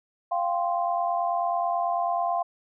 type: chord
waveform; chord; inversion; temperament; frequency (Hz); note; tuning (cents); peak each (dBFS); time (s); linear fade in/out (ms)
sine; F suspended second; none; equal with one note detuned; 694.8 / 784 / 1046.5; F5 / G5 / C6; -9 / 0 / 0; -25 / -30 / -30; 0.31-2.43; 10
effects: none